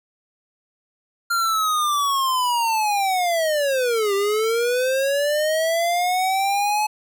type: linear two-way sweep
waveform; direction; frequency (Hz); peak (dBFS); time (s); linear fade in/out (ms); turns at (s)
square; down then up; 1396.9 to 392 to 857; -19; 1.3-6.87; 10; 4.14
effects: none